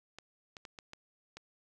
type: clicks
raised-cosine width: 0.2 ms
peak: -29 dBFS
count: 6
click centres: 0.186 / 0.568 / 0.652 / 0.788 / 0.934 / 1.37 s
effects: none